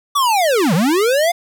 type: linear two-way sweep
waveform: square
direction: down then up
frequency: 1174.7 to 146.83 to 714 Hz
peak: -13 dBFS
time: 0.15-1.32 s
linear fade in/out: 10 ms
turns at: 0.74 s
effects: 9-bit